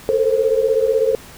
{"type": "tone cluster", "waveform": "sine", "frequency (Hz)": [440, 456, 528], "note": ["A4", "A#4", "C5"], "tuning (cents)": [0, -38, 16], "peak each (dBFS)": -18, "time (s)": [0.09, 1.15], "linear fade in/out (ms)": 0, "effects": ["pink hiss -40 dBFS RMS until 1.37 s"]}